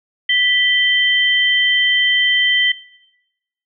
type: tone pair together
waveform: sine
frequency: 1974 / 3112 Hz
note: B6 / G7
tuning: -1 / -13 cents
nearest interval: minor sixth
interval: 788 cents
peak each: -15 dBFS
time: 0.29-2.72 s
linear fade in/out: 5 ms
effects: noise-tail reverb RT60 1.0 s tail -21 dB re dry